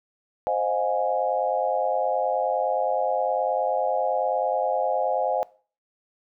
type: chord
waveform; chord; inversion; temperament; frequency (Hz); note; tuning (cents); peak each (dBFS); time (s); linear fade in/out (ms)
sine; F minor seventh; second; equal with one note detuned; 523.3 / 622.3 / 711.9 / 830.6; C5 / Eb5 / F5 / Ab5; 0 / 0 / +33 / 0; -27; 0.47-5.43; 0
effects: noise-tail reverb RT60 0.4 s tail -21 dB re dry